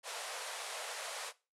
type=band-pass noise; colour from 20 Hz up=pink; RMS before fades=-43 dBFS; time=0.03-1.33 s; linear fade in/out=50 ms; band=490 to 11000 Hz; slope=48 dB/octave; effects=noise-tail reverb RT60 0.3 s tail -19 dB re dry